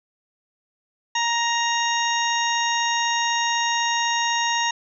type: harmonic tone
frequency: 936 Hz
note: A#5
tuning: 7 cents sharp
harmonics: 1 / 2 / 3 / 4 / 6 / 7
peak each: -23 / -26 / -28 / -29 / -31 / -31 dBFS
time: 1.15-4.71 s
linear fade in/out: 5 ms
effects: none